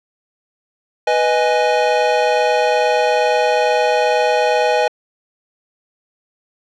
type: chord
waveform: square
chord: G# minor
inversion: first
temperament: equal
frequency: 493.9 / 622.3 / 830.6 Hz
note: B4 / D#5 / G#5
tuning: 0 / 0 / 0 cents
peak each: -18 dBFS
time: 1.07-4.88 s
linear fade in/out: 5 ms
effects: low-pass 4000 Hz 12 dB/octave